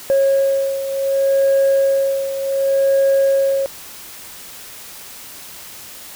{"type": "beating tone pair", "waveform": "sine", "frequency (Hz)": [546, 546.67], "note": ["C#5", "C#5"], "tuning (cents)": [-26, -24], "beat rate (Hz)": 0.67, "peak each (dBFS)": [-13, -18], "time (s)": [0.1, 3.66], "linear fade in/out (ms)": 0, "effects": ["tanh soft clip ceiling -9 dBFS", "white hiss -36 dBFS RMS until 6.15 s"]}